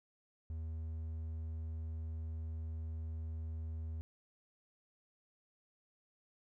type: tone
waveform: triangle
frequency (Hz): 80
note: D#2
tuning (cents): +49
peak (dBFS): -37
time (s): 0.5-4.01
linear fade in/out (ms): 0
effects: none

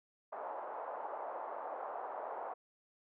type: band-pass noise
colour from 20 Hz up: pink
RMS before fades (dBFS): -43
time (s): 0.32-2.54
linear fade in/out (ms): 10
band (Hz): 590 to 1000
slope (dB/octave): 24
effects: none

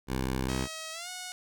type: tone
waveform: 10% pulse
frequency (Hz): 65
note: C2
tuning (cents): -11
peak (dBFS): -21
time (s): 0.07-0.68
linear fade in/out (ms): 50
type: tone with pitch glide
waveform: 5% pulse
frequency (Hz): 639 to 729.8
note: D#5 to F#5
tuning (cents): +46 to -24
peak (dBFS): -26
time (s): 0.49-1.32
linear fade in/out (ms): 0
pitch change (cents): +230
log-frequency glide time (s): 0.92-1.09
effects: none

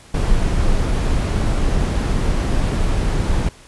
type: noise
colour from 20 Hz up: brown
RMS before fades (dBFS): -17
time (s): 0.14-3.49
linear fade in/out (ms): 5
effects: pink hiss -45 dBFS RMS until 3.67 s + resampled to 24000 Hz

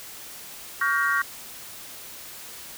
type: chord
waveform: sine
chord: G half-diminished seventh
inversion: second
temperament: just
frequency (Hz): 1128.9 / 1411.2 / 1568 / 1881.6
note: Db6 / F6 / G6 / Bb6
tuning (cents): +31 / +18 / 0 / +16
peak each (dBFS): -26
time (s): 0.81-1.22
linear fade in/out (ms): 5
effects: white hiss -41 dBFS RMS until 2.77 s

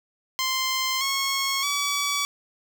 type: tone with pitch steps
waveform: 10% pulse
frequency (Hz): 1045 / 1092.5 / 1142.2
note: C6 / C#6 / D6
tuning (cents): -2 / -26 / -49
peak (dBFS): -15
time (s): 0.39-2.25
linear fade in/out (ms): 0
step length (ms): 620
effects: none

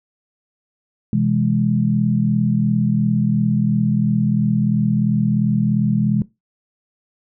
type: chord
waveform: sine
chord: C augmented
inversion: none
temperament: equal with one note detuned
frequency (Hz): 127.53 / 164.81 / 207.7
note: C3 / E3 / G#3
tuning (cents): -44 / 0 / 0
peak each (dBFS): -20 / -21 / -17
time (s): 1.13-6.22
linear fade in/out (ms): 2
effects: noise-tail reverb RT60 0.2 s tail -18 dB re dry

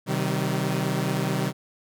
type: chord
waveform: sawtooth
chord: C minor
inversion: none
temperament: equal with one note detuned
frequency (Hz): 130.81 / 155.56 / 191.63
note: C3 / Eb3 / G3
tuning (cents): 0 / 0 / -39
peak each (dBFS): -24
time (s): 0.06-1.53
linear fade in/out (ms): 50
effects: none

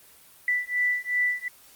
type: beating tone pair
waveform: sine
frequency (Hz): 1975.5 / 1978.2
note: B6 / B6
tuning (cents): 0 / +2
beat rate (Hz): 2.7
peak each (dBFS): -26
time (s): 0.48-1.48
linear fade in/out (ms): 2
effects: white hiss -53 dBFS RMS until 1.75 s + Opus 24 kbps

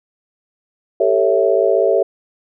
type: chord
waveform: sine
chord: A dominant seventh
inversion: third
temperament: equal with one note detuned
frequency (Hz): 392 / 447.9 / 554.4 / 659.3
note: G4 / A4 / C#5 / E5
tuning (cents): 0 / +31 / 0 / 0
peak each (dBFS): -17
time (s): 1-2.03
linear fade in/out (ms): 5
effects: none

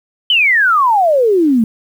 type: exponential sweep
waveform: sine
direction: down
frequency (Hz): 3098 to 214.4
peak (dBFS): -8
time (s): 0.3-1.64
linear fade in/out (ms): 2
effects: 7-bit

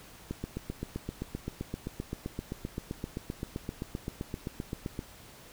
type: click train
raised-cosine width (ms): 3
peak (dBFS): -21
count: 37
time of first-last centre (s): 0.31-4.991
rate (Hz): 7.69
effects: pink hiss -52 dBFS RMS until 5.52 s

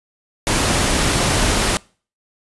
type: noise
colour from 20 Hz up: pink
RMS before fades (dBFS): -17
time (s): 0.47-1.77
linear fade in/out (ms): 0
effects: noise-tail reverb RT60 0.4 s tail -24 dB re dry + resampled to 24000 Hz

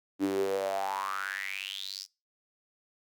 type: tone with high-pass filter sweep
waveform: sawtooth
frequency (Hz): 97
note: G2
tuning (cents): -18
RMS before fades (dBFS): -33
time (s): 0.19-2.07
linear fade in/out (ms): 50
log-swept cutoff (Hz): 280 to 5400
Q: 8.4
effects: noise-tail reverb RT60 0.3 s tail -24 dB re dry

